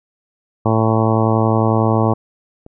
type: harmonic tone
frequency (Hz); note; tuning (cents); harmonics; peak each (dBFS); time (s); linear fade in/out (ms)
111.2; A2; +19; 1 / 2 / 3 / 4 / 5 / 6 / 7 / 8 / 9 / 10; -16 / -19 / -21 / -22 / -23 / -24 / -24 / -25 / -26 / -26; 0.65-2.14; 10
type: click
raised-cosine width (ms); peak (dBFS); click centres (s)
2; -24; 2.664
effects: none